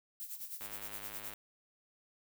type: noise with tremolo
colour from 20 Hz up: violet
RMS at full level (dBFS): -42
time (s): 0.2-1.34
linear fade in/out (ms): 0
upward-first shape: sine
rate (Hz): 9.6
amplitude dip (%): 70
type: click train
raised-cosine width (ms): 0.3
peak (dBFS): -32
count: 75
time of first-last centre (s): 0.61-1.335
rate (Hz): 102
effects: none